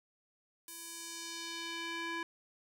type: tone with band-pass filter sweep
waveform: square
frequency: 334.1 Hz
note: E4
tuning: 23 cents sharp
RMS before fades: -42 dBFS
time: 0.68-2.23 s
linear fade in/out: 2 ms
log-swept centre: 12000 to 1700 Hz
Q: 1.1
effects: none